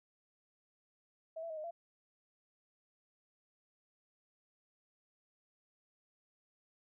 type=tone with pitch steps; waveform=sine; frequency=646 / 667 / 632 / 615 / 679 Hz; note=E5 / E5 / D#5 / D#5 / F5; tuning=-35 / +20 / +27 / -20 / -49 cents; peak=-40 dBFS; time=1.36-1.71 s; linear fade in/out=10 ms; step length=70 ms; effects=none